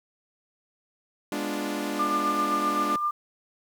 sawtooth chord, G# diminished seventh, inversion none, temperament equal, 207.7 / 246.9 / 293.7 / 349.2 Hz, G#3 / B3 / D4 / F4, 0 / 0 / 0 / 0 cents, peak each -30 / -33 / -27 / -32 dBFS, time 1.32-2.96 s, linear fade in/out 2 ms
sine tone with tremolo, 1196 Hz, D6, 31 cents sharp, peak -22 dBFS, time 1.99-3.11 s, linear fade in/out 5 ms, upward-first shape sine, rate 7.7 Hz, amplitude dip 45%
effects 9-bit

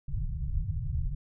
pink low-pass noise, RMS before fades -31 dBFS, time 0.08-1.15 s, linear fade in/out 5 ms, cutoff 160 Hz, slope 96 dB/octave, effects none

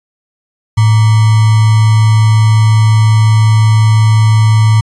sine tone with sample-and-hold, 109.3 Hz, A2, 11 cents flat, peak -4 dBFS, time 0.77-4.81 s, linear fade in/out 10 ms, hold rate 1050 Hz, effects resampled to 22050 Hz

